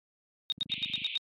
sine tone bursts, 3715 Hz, A#7, 7 cents flat, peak -26 dBFS, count 7, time 0.5-1.175 s, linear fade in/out 0 ms, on 21 ms, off 88 ms
click train, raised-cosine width 5 ms, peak -29 dBFS, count 12, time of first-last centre 0.58-1.018 s, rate 25.1 Hz
pink band-pass noise, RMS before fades -39 dBFS, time 0.69-1.17 s, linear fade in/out 10 ms, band 2300 to 3700 Hz, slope 96 dB/octave
effects high-pass 200 Hz 12 dB/octave + MP3 96 kbps

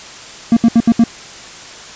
triangle tone bursts, 231.4 Hz, A#3, 13 cents flat, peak -3 dBFS, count 5, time 0.52-1.039 s, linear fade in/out 2 ms, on 47 ms, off 71 ms, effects white hiss -33 dBFS RMS until 1.95 s + resampled to 16000 Hz

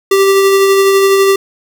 square tone with tremolo, 391 Hz, G4, 4 cents flat, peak -6 dBFS, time 0.11-1.36 s, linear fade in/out 5 ms, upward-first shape sine, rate 12 Hz, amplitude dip 25%, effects none

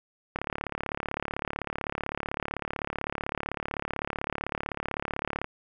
click train, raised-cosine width 0.5 ms, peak -15 dBFS, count 183, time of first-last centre 0.36-5.444 s, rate 35.8 Hz, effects none

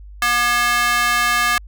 square tone with high-pass filter, 240 Hz, B3, 49 cents flat, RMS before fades -17 dBFS, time 0.22-1.58 s, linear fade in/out 2 ms, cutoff 1400 Hz, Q 2.2, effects added 50 Hz sine -35 dBFS peak until 1.67 s

